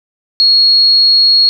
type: tone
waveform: sine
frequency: 4311 Hz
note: C#8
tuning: 49 cents flat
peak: -5 dBFS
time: 0.4-1.49 s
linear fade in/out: 0 ms
effects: none